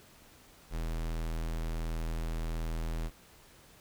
square tone, 40.7 Hz, E1, 21 cents flat, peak -33 dBFS, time 0.7-3.11 s, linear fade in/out 50 ms, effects pink hiss -58 dBFS RMS until 3.8 s

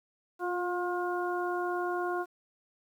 harmonic tone with a mistuned harmonic, 356.6 Hz, F4, 36 cents sharp, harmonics 1 / 2 / 3 / 4, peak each -32 / -35 / -37 / -38 dBFS, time 0.39-2.26 s, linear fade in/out 50 ms, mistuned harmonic 1, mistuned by -18 cents, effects 10-bit

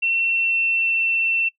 sine tone with pitch glide, 2709 to 2692 Hz, E7 to E7, +47 to +36 cents, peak -18 dBFS, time 0.02-1.49 s, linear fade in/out 10 ms, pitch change -11 cents, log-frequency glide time 0.29-0.94 s, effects noise-tail reverb RT60 0.1 s tail -19 dB re dry

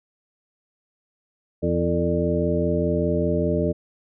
harmonic tone with a mistuned harmonic, 85 Hz, F2, 46 cents flat, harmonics 1 / 2 / 3 / 4 / 5 / 7, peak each -27 / -25 / -28 / -27 / -26 / -26 dBFS, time 1.62-3.73 s, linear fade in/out 20 ms, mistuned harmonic 5, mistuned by +66 cents, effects none

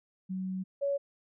sine tone pair in turn, 187.4 / 561.6 Hz, F#3 / C#5, +22 / +22 cents, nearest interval octave + perfect fifth, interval 1900 cents, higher second, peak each -32 / -27 dBFS, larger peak second, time 0.29-0.64 / 0.81-0.98 s, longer first, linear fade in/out 20 ms, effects none

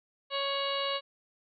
harmonic tone with a mistuned harmonic, 554.4 Hz, C#5, in tune, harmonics 1 / 2 / 3 / 4 / 5 / 6 / 7 / 8, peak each -34 / -35 / -43 / -41 / -36 / -45 / -37 / -43 dBFS, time 0.3-1.01 s, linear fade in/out 50 ms, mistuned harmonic 5, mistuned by +57 cents, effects none

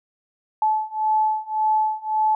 sine beating tone pair, 864 / 865.8 Hz, A5 / A5, -32 / -28 cents, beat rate 1.8 Hz, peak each -22 / -21 dBFS, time 0.62-2.35 s, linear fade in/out 2 ms, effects none

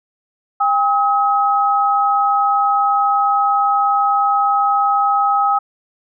sine tone pair together, 803 / 1274.7 Hz, G5 / D#6, +41 / +41 cents, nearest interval minor sixth, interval 800 cents, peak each -15 dBFS, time 0.6-5.59 s, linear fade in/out 10 ms, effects none

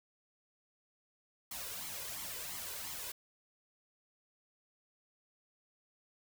white noise with flanger, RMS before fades -43 dBFS, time 1.51-3.12 s, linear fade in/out 5 ms, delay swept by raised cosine 0.93 to 2.03 ms, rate 2.9 Hz, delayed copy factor +0.65, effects none

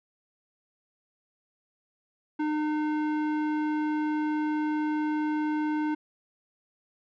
square tone with low-pass filter, 304.1 Hz, D#4, 40 cents flat, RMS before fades -28 dBFS, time 2.39-5.95 s, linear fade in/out 10 ms, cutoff 1600 Hz, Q 0.9, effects none

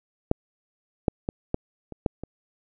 clicks, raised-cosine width 2 ms, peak -6 / -6 / -13 / -10 / -24 / -8 / -21 dBFS, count 7, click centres 0.314 / 1.082 / 1.289 / 1.544 / 1.923 / 2.062 / 2.236 s, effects none

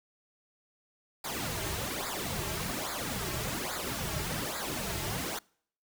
pink noise with flanger, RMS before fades -35 dBFS, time 1.24-5.39 s, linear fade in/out 5 ms, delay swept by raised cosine 0.34 to 4.14 ms, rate 1.2 Hz, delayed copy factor -0.8, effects noise-tail reverb RT60 0.6 s tail -26 dB re dry

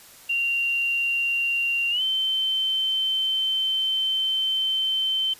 sine tone with pitch glide, 2768 to 3089 Hz, F7 to G7, -16 to -26 cents, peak -21 dBFS, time 0.29-5.34 s, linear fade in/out 10 ms, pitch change +190 cents, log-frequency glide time 1.9-2.02 s, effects white hiss -48 dBFS RMS until 5.39 s + resampled to 32000 Hz

